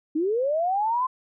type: linear sweep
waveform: sine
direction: up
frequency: 293.7 to 1046.5 Hz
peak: -21 dBFS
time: 0.15-1.07 s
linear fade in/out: 10 ms
effects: none